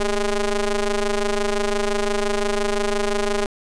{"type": "ring-modulated tone", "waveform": "sawtooth", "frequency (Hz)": 206.9, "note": "G#3", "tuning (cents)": -6, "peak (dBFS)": -12, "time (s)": [0, 3.46], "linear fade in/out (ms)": 2, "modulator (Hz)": 194, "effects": ["resampled to 22050 Hz", "9-bit"]}